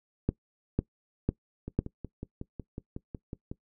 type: two click trains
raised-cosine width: 3 ms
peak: -24 / -12 dBFS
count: 11 / 4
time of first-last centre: 1.68-3.515 / 0.29-1.79 s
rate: 5.45 / 2 Hz
effects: noise-tail reverb RT60 0.1 s tail -20 dB re dry